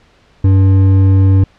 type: tone with hard clipping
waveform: triangle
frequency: 96.1 Hz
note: G2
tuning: 34 cents flat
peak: -7 dBFS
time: 0.44-1.44 s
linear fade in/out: 5 ms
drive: 11 dB
effects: pink hiss -49 dBFS RMS until 1.58 s + low-pass 4000 Hz 12 dB/octave